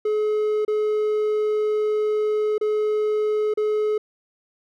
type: tone with dropouts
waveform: triangle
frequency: 425.8 Hz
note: G#4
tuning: 43 cents sharp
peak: -17 dBFS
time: 0.05-3.98 s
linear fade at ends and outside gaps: 5 ms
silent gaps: 0.65-0.679 / 2.581-2.611 / 3.539-3.573 s
effects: none